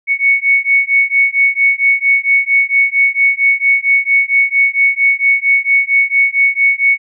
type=beating tone pair; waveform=sine; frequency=2217 / 2221.4 Hz; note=C#7 / C#7; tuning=0 / +3 cents; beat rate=4.4 Hz; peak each=-12 dBFS; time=0.07-6.98 s; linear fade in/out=50 ms; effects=none